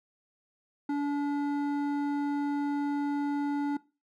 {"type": "tone with hard clipping", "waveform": "sine", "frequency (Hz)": 287.3, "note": "D4", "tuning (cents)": -38, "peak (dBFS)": -29, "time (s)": [0.89, 3.77], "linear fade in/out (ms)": 5, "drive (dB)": 10, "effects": ["noise-tail reverb RT60 0.3 s tail -20 dB re dry"]}